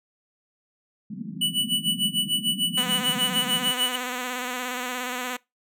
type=band-pass noise; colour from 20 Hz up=white; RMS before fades=-34 dBFS; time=1.1-3.71 s; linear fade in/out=2 ms; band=170 to 230 Hz; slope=48 dB/octave
type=tone with tremolo; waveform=square; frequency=2960 Hz; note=F#7; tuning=in tune; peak=-20 dBFS; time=1.41-3.96 s; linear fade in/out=5 ms; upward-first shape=sine; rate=6.7 Hz; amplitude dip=90%
type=tone with vibrato; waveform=5% pulse; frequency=249.9 Hz; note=B3; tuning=21 cents sharp; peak=-17 dBFS; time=2.77-5.37 s; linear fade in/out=10 ms; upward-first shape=square; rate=17 Hz; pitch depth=29 cents each way
effects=noise-tail reverb RT60 0.2 s tail -22 dB re dry